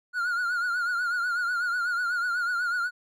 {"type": "tone with vibrato", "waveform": "triangle", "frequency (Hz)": 1430, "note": "F6", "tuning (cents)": 41, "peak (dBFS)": -23, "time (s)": [0.13, 2.91], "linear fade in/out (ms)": 50, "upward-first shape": "triangle", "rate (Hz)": 8.1, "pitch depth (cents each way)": 81, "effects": []}